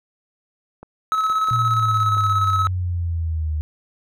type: clicks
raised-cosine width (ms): 1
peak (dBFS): -24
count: 4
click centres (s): 0.83 / 1.3 / 1.486 / 2.169
type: tone with tremolo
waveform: triangle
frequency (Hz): 1290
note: E6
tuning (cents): -38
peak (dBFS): -14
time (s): 1.12-2.67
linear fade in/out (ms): 0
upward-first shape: square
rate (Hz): 17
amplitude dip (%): 35
type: exponential sweep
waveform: sine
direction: down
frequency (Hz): 118.6 to 75.8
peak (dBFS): -20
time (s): 1.51-3.61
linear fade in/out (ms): 0
effects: none